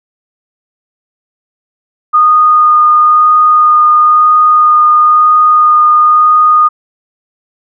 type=tone with vibrato; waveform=sine; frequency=1228 Hz; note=D#6; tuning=23 cents flat; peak=-3 dBFS; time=2.13-6.69 s; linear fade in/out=20 ms; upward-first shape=sine; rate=1 Hz; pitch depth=9 cents each way; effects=none